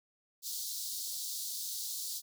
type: high-pass noise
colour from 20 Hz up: pink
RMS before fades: -39 dBFS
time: 0.42-2.22 s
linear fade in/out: 50 ms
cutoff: 3900 Hz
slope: 48 dB/octave
effects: none